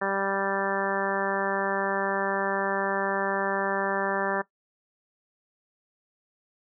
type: harmonic tone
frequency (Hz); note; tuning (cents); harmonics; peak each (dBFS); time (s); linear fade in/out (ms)
196; G3; 0; 1 / 2 / 3 / 4 / 5 / 6 / 7 / 8 / 9; -36 / -32 / -31 / -33 / -34 / -35 / -36 / -35 / -33; 0.01-4.42; 10
effects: noise-tail reverb RT60 0.1 s tail -17 dB re dry